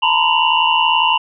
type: tone cluster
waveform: sine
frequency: 888 / 946 / 1018 / 2767 / 2932 Hz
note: A5 / A#5 / C6 / F7 / F#7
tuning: +16 / +25 / -48 / -17 / -16 cents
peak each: -18 dBFS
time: 0.02-1.18 s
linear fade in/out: 10 ms
effects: none